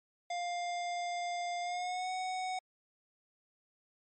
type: tone with pitch glide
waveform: square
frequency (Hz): 702 to 743.3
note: F5 to F#5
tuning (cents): +9 to +8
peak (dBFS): -35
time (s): 0.3-2.59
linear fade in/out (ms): 5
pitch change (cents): +99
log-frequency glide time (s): 1.61-2.11
effects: MP3 32 kbps